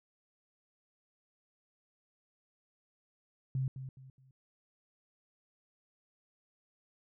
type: tone with echo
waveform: sine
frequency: 131.9 Hz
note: C3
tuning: 14 cents sharp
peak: -30 dBFS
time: 3.55-3.68 s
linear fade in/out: 2 ms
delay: 210 ms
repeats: 3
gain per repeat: -10 dB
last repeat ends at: 4.31 s
effects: none